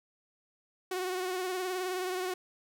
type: tone with vibrato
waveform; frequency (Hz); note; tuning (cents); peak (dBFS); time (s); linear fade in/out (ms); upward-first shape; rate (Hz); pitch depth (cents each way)
sawtooth; 368.2; F#4; -8; -28; 0.91-2.34; 5; triangle; 19; 51
effects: none